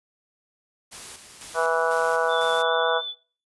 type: noise with tremolo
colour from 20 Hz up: white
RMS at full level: -39 dBFS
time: 0.91-2.63 s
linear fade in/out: 20 ms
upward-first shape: square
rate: 2 Hz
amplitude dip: 50%
type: harmonic tone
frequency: 164 Hz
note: E3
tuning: 9 cents flat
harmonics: 3 / 4 / 5 / 6 / 7 / 8 / 9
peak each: -25 / -25 / -30 / -29 / -28 / -32 / -27 dBFS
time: 1.54-3.02 s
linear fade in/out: 50 ms
type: tone with vibrato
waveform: sine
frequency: 3500 Hz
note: A7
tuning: 10 cents flat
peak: -29 dBFS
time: 2.28-3.15 s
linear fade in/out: 50 ms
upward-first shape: sine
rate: 7 Hz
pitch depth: 18 cents each way
effects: noise-tail reverb RT60 0.4 s tail -21 dB re dry + resampled to 24000 Hz